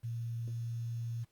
sine tone with quantisation, 116.54 Hz, A#2, in tune, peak -35 dBFS, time 0.03-1.25 s, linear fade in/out 20 ms, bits 10, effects pink hiss -75 dBFS RMS until 1.31 s + Opus 32 kbps

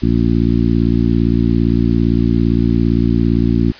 harmonic tone, 57.6 Hz, A#1, 20 cents flat, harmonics 1 / 2 / 3 / 4 / 5 / 6, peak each -18 / -17 / -19 / -16 / -18 / -22 dBFS, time 0.02-3.72 s, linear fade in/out 10 ms, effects white hiss -37 dBFS RMS until 3.79 s + resampled to 11025 Hz

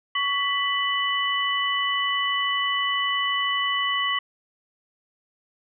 sine tone cluster, 1122 / 1975 / 2981 Hz, C#6 / B6 / F#7, +21 / 0 / +12 cents, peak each -26 dBFS, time 0.15-4.19 s, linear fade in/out 5 ms, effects none

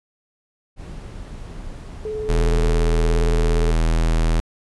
brown noise, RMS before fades -34 dBFS, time 0.76-2.75 s, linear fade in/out 50 ms
sine tone with vibrato, 430 Hz, A4, 40 cents flat, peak -24 dBFS, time 2.05-3.72 s, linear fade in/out 2 ms, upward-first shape sine, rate 19 Hz, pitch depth 18 cents each way
square tone, 40.67 Hz, E1, 23 cents flat, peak -16 dBFS, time 2.29-4.4 s, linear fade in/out 0 ms
effects resampled to 24000 Hz

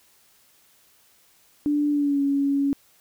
sine tone with pitch glide, 293.3 to 279.6 Hz, D4 to C#4, -2 to +15 cents, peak -19 dBFS, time 1.66-2.73 s, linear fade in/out 0 ms, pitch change -83 cents, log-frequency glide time 1.9-2.21 s, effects white hiss -59 dBFS RMS until 3 s

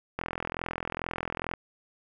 click train, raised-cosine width 0.5 ms, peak -16 dBFS, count 58, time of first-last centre 0.19-1.538 s, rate 42.3 Hz, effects none

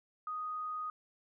sine tone, 1244.5 Hz, D#6, in tune, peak -36 dBFS, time 0.27-0.9 s, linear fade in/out 2 ms, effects none

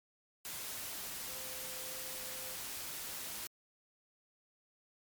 sine tone in noise, 517 Hz, C5, 21 cents flat, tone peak -53 dBFS, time 1.29-2.55 s, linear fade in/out 0 ms, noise white, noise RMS -43 dBFS, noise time 0.45-3.47 s, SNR -13 dB, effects MP3 96 kbps

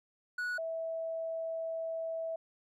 triangle / sine tone pair in turn, 1467 / 653.5 Hz, F#6 / E5, -15 / -15 cents, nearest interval octave + major second, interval 1400 cents, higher first, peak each -31 / -34 dBFS, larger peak first, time 0.38-0.58 / 0.58-2.36 s, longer second, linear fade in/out 5 ms, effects none

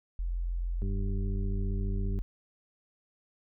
sine tone, 43.34 Hz, F1, 12 cents flat, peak -29 dBFS, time 0.19-2.22 s, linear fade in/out 0 ms
harmonic tone, 98 Hz, G2, in tune, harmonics 1 / 2 / 3 / 4, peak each -34 / -38 / -47 / -44 dBFS, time 0.82-2.19 s, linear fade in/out 0 ms
effects none

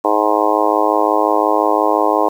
harmonic tone, 105.7 Hz, G#2, 31 cents sharp, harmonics 3 / 4 / 5 / 6 / 7 / 8 / 9 / 10, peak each -20 / -20 / -20 / -20 / -20 / -20 / -20 / -20 dBFS, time 0.04-2.29 s, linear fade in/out 10 ms, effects 7-bit

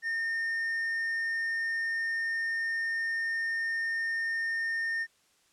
triangle tone, 1823 Hz, A#6, 39 cents flat, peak -27 dBFS, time 0.02-5.07 s, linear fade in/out 50 ms, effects white hiss -67 dBFS RMS until 5.52 s + low-pass 9000 Hz 12 dB/octave

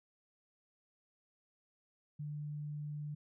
sine tone, 148.4 Hz, D3, 18 cents sharp, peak -39 dBFS, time 2.19-3.15 s, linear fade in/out 10 ms, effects none

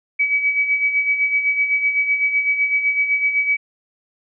sine tone with tremolo, 2279 Hz, C#7, 47 cents sharp, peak -13 dBFS, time 0.19-3.57 s, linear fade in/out 10 ms, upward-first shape sine, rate 7.9 Hz, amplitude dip 60%, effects none

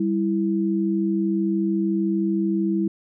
sine tone pair together, 196.29 / 329.6 Hz, G3 / E4, +3 / 0 cents, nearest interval major sixth, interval 897 cents, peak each -22 dBFS, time 0-2.88 s, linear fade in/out 5 ms, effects none

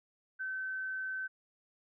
sine tone, 1533 Hz, G6, 39 cents flat, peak -35 dBFS, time 0.39-1.28 s, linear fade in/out 20 ms, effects none

